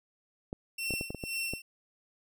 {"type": "clicks", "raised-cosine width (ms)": 2, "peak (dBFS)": -23, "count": 8, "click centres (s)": [0.529, 0.907, 0.938, 1.011, 1.105, 1.147, 1.238, 1.536]}
{"type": "tone with tremolo", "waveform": "sawtooth", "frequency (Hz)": 2708, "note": "E7", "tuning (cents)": 46, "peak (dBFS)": -28, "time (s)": [0.78, 1.62], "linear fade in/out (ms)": 5, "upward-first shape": "sine", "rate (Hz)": 2, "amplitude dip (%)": 90}
{"effects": []}